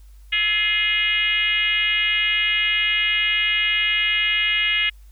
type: tone with frequency modulation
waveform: sine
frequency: 2497 Hz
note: D#7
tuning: 6 cents sharp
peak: -17 dBFS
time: 0.32-4.9 s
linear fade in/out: 10 ms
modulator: 394 Hz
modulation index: 1.7
effects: added 50 Hz sine -42 dBFS peak until 5.11 s + white hiss -61 dBFS RMS until 5.11 s